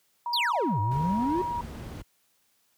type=tone; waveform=sine; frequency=954 Hz; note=A#5; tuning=40 cents sharp; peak=-28 dBFS; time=0.26-1.61 s; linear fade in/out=2 ms
type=exponential two-way sweep; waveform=triangle; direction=down then up; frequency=5080 to 98 to 380.1 Hz; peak=-23 dBFS; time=0.33-1.42 s; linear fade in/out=5 ms; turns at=0.8 s
type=noise; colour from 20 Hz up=brown; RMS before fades=-35 dBFS; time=0.91-2.02 s; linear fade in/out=5 ms
effects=white hiss -69 dBFS RMS until 2.77 s + high-pass 60 Hz 12 dB/octave